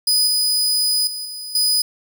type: tone with level steps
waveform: sawtooth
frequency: 4978 Hz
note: D#8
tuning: in tune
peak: -11 / -13 / -23 / -26 / -12 dBFS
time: 0.07-1.82 s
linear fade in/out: 5 ms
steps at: 0.27 / 1.07 / 1.25 / 1.55 s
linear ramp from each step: 2 ms
effects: none